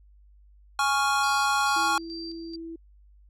square chord, Db major, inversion second, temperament equal, 830.6 / 1108.7 / 1396.9 Hz, Ab5 / Db6 / F6, 0 / 0 / 0 cents, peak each -27 dBFS, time 0.79-1.98 s, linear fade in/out 2 ms
sine tone with tremolo, 4699 Hz, D8, in tune, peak -37 dBFS, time 1.23-2.56 s, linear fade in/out 5 ms, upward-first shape square, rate 2.3 Hz, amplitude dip 70%
sine tone, 330 Hz, E4, 2 cents sharp, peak -35 dBFS, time 1.76-2.76 s, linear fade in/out 5 ms
effects added 50 Hz sine -52 dBFS peak until 3.29 s + low-pass 10000 Hz 12 dB/octave

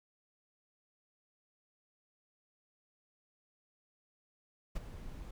brown noise with ADSR envelope, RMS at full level -33 dBFS, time 4.75-5.31 s, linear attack 14 ms, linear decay 20 ms, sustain -13 dB, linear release 5 ms, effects none

